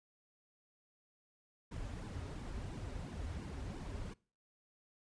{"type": "noise with flanger", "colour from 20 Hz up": "brown", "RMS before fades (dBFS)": -44, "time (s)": [1.71, 4.14], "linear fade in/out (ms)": 10, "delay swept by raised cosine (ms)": [1.5, 6.2], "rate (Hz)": 2.9, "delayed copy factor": -0.8, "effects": ["noise-tail reverb RT60 0.4 s tail -23 dB re dry", "resampled to 22050 Hz"]}